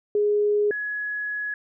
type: tone pair in turn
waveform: sine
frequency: 415.3 / 1684.4 Hz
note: G#4 / G#6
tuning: 0 / +24 cents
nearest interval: 2 octaves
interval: 2424 cents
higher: second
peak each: -18 / -26 dBFS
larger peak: first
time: 0.15-0.71 / 0.71-1.54 s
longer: second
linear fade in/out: 2 ms
effects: none